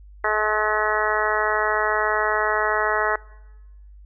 harmonic tone, 213.7 Hz, G#3, 50 cents sharp, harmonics 2 / 3 / 4 / 5 / 6 / 7 / 8 / 9, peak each -27 / -27 / -27 / -27 / -27 / -27 / -27 / -27 dBFS, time 0.24-3.16 s, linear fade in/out 5 ms, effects noise-tail reverb RT60 1.0 s tail -22 dB re dry + added 50 Hz sine -42 dBFS peak until 4.05 s

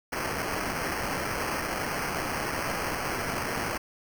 white noise with sample-and-hold, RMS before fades -31 dBFS, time 0.12-3.78 s, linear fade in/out 10 ms, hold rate 3675 Hz, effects none

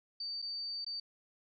sine tone with dropouts, 4604 Hz, D8, 35 cents flat, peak -37 dBFS, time 0.2-1 s, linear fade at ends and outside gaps 5 ms, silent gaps 0.419-0.423 / 0.847-0.864 s, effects none

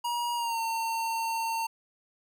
square tone with pitch glide, 954 to 908.3 Hz, A#5 to A#5, +40 to -45 cents, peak -29 dBFS, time 0.04-1.67 s, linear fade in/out 10 ms, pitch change -85 cents, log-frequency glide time 0.35-0.6 s, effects none

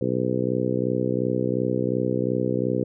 harmonic tone, 62.8 Hz, B1, 30 cents sharp, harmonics 2 / 3 / 4 / 5 / 6 / 7 / 8, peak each -29 / -29 / -29 / -29 / -29 / -29 / -29 dBFS, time 0.01-2.84 s, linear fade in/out 5 ms, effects none

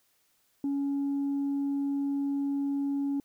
sine tone, 280 Hz, C#4, 18 cents sharp, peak -25 dBFS, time 0.64-3.2 s, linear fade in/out 2 ms, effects tanh soft clip ceiling -25 dBFS + white hiss -70 dBFS RMS until 3.24 s

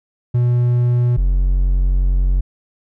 triangle tone pair in turn, 121.7 / 45.59 Hz, B2 / F#1, -25 / -25 cents, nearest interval octave + perfect fourth, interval 1700 cents, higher first, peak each -10 dBFS, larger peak neither, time 0.34-1.17 / 1.17-2.41 s, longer second, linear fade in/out 10 ms, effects none

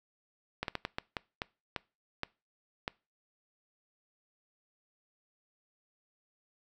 slowing click train, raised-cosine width 0.3 ms, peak -17 dBFS, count 10, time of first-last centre 0.63-2.879 s, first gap 52 ms, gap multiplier 1.37, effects noise-tail reverb RT60 0.3 s tail -23 dB re dry

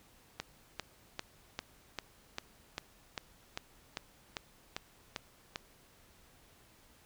click train, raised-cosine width 0.2 ms, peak -19 dBFS, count 14, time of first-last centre 0.4-5.559 s, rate 2.52 Hz, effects pink hiss -63 dBFS RMS until 7.05 s

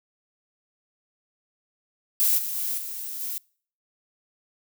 violet noise with level steps, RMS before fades -21 / -30 / -28 / -34 / -31 dBFS, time 2.2-3.38 s, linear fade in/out 0 ms, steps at 2.37 / 2.54 / 2.77 / 3.2 s, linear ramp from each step 20 ms, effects noise-tail reverb RT60 0.5 s tail -26 dB re dry

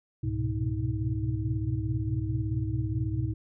sine tone cluster, 68.3 / 105 / 122.9 / 127.6 / 316.5 Hz, C#2 / G#2 / B2 / C3 / D#4, -25 / +19 / -8 / -43 / +30 cents, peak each -35 / -30 / -32 / -37 / -36 dBFS, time 0.23-3.34 s, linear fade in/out 10 ms, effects none

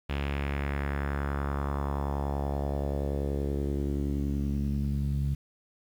sawtooth tone with low-pass filter sweep, 70.5 Hz, C#2, 30 cents sharp, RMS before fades -30 dBFS, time 0.09-5.35 s, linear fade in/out 10 ms, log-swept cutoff 2900 to 150 Hz, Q 2.6, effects 9-bit

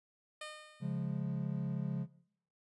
10% pulse tone with exponential decay, 610 Hz, D#5, 34 cents flat, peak -33 dBFS, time 0.41-1.2 s, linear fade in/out 5 ms, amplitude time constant 170 ms
triangle chord, Db major, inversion none, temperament equal, 138.59 / 174.61 / 207.7 Hz, Db3 / F3 / Ab3, 0 / 0 / 0 cents, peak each -35 / -36 / -39 dBFS, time 0.8-2.07 s, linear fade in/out 50 ms
effects noise-tail reverb RT60 0.6 s tail -18 dB re dry + resampled to 24000 Hz

